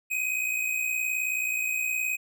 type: tone pair together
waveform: square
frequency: 2466 / 2525 Hz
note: D#7 / D#7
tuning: -16 / +25 cents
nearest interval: unison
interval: 41 cents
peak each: -33 / -28 dBFS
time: 0.1-2.17 s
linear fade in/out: 20 ms
effects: none